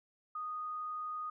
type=tone; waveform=sine; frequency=1239 Hz; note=D#6; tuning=8 cents flat; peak=-37 dBFS; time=0.35-1.3 s; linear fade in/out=5 ms; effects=none